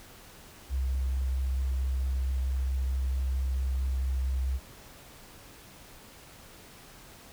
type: tone with vibrato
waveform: sine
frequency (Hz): 65.41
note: C2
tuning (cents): 0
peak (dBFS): -26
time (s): 0.69-4.6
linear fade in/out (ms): 50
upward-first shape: sine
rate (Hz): 4.5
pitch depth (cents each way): 10
effects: pink hiss -51 dBFS RMS until 7.32 s